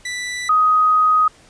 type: tone pair in turn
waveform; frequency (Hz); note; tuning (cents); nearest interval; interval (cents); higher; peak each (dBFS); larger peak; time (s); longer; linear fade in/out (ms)
sawtooth / sine; 1975.5 / 1253.1; B6 / D#6; 0 / +12; minor sixth; 788; first; -20 / -11; second; 0.05-0.49 / 0.49-1.28; second; 5
effects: pink hiss -49 dBFS RMS until 1.49 s + resampled to 22050 Hz